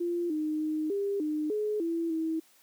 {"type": "tone with pitch steps", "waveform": "sine", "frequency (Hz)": [346.2, 307.6, 309.5, 400.5, 304.6, 423, 333.4, 321.8], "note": ["F4", "D#4", "D#4", "G4", "D#4", "G#4", "E4", "E4"], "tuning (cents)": [-15, -20, -9, 37, -37, 32, 20, -42], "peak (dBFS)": -27, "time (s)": [0, 2.4], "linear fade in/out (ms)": 10, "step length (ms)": 300, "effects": ["white hiss -62 dBFS RMS until 2.62 s", "high-pass 200 Hz 12 dB/octave"]}